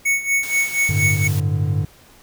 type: tone with tremolo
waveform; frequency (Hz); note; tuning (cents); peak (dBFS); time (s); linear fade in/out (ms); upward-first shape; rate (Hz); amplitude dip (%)
square; 2217; C#7; 0; -15; 0.05-1.28; 10; sine; 4.2; 80
type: high-pass noise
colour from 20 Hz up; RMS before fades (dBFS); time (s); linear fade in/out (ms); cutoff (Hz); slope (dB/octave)
white; -33; 0.43-1.4; 2; 110; 48
type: chord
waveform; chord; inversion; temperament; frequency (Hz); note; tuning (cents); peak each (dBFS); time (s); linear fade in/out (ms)
triangle; G suspended second; none; just; 98 / 110.25 / 147; G2 / A2 / D3; 0 / +4 / +2; -18 / -22 / -19; 0.89-1.85; 5
effects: pink hiss -49 dBFS RMS until 2.22 s